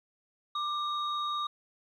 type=tone pair together; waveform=sine; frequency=1185 / 3755 Hz; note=D6 / A#7; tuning=+15 / +12 cents; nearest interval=octave + minor sixth; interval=1997 cents; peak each=-30 / -36 dBFS; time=0.55-1.47 s; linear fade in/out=5 ms; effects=tanh soft clip ceiling -23 dBFS + 11-bit